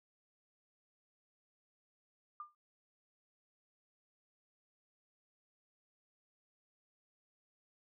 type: tone with exponential decay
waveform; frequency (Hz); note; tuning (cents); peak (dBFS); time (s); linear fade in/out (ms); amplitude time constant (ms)
sine; 1200; D6; +37; -40; 2.4-2.55; 2; 32
effects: none